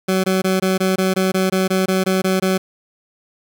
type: tone bursts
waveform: 20% pulse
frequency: 188.3 Hz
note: F#3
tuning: 31 cents sharp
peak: -10 dBFS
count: 14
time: 0.08-2.58 s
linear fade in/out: 10 ms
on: 160 ms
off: 20 ms
effects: none